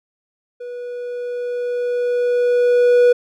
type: tone with level ramp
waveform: triangle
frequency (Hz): 487.8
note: B4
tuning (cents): -21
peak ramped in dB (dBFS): -26 to -6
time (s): 0.6-3.13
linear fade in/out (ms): 10
effects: none